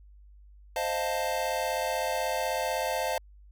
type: chord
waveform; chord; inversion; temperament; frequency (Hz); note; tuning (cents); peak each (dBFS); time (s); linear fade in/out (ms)
square; F dominant seventh; second; equal with one note detuned; 523.3 / 622.3 / 698.5 / 884.1; C5 / Eb5 / F5 / A5; 0 / 0 / 0 / +8; -34; 0.76-3.18; 2
effects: added 50 Hz sine -50 dBFS peak until 3.51 s